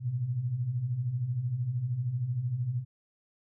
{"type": "beating tone pair", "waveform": "sine", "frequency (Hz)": [112.9, 125.9], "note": ["A2", "B2"], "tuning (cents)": [45, 34], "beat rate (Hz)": 13, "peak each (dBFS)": [-36, -29], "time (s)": [0, 2.85], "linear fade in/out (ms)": 50, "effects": []}